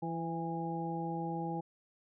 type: harmonic tone with a mistuned harmonic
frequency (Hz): 167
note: E3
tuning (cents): +23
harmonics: 1 / 2 / 3 / 4 / 5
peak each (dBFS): -38 / -40 / -45 / -50 / -39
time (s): 0.02-1.61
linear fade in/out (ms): 10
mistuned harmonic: 5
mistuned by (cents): -33
effects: none